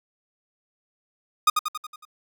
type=tone with echo; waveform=45% pulse; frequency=1232 Hz; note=D#6; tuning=17 cents flat; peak=-14 dBFS; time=1.47-1.5 s; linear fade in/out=5 ms; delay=92 ms; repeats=6; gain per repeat=-5 dB; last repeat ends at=2.052 s; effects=none